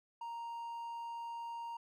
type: tone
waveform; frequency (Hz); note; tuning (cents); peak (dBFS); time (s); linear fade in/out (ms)
triangle; 932.3; A#5; 0; -39; 0.21-1.77; 5
effects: none